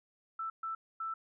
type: tone bursts at uneven times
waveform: sine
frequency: 1325 Hz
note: E6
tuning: 9 cents sharp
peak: -35 dBFS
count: 3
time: 0.39-0.5 / 0.63-0.75 / 1-1.14 s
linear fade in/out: 5 ms
effects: none